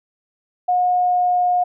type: tone with pitch glide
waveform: sine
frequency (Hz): 722 to 717.8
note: F#5 to F5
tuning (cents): -43 to +47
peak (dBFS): -14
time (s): 0.68-1.64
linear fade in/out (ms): 10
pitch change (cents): -10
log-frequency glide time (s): 0.89-1.45
effects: none